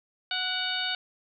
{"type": "harmonic tone with a mistuned harmonic", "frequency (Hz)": 738, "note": "F#5", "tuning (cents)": -5, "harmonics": [1, 2, 3, 4, 5, 6], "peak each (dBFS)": [-38, -33, -38, -33, -33, -37], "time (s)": [0.31, 0.95], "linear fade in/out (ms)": 2, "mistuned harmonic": 3, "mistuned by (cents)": 51, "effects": []}